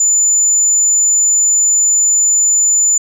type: tone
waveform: sine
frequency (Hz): 7020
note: A8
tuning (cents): -5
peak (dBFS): -7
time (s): 0-2.98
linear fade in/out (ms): 5
effects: tanh soft clip ceiling -5 dBFS